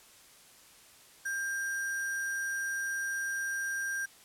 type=tone with sample-and-hold; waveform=sine; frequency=1592 Hz; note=G6; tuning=26 cents sharp; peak=-31 dBFS; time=1.25-4.06 s; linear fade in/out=10 ms; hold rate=7350 Hz; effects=white hiss -57 dBFS RMS until 4.24 s + low-pass 12000 Hz 12 dB/octave